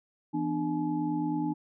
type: tone cluster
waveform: sine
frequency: 166.3 / 250.3 / 299.7 / 851 Hz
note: E3 / B3 / D4 / G#5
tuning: +16 / +23 / +35 / +42 cents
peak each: -35 / -35 / -29 / -37 dBFS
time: 0.33-1.54 s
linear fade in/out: 20 ms
effects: none